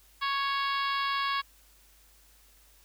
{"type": "harmonic tone", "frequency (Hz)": 554.4, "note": "C#5", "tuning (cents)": 0, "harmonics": [2, 3, 4, 5, 6, 7, 8, 9], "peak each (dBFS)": [-29, -35, -38, -40, -38, -42, -41, -46], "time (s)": [0.21, 1.42], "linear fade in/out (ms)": 20, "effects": ["added 50 Hz sine -61 dBFS peak until 2.84 s", "white hiss -61 dBFS RMS until 2.84 s"]}